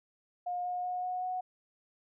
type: tone with pitch steps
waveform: sine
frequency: 714 / 719.4 / 724.8 / 730.3 / 735.8 Hz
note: F5 / F#5 / F#5 / F#5 / F#5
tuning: +38 / -49 / -36 / -23 / -10 cents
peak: -32 dBFS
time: 0.46-1.41 s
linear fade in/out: 10 ms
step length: 190 ms
effects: none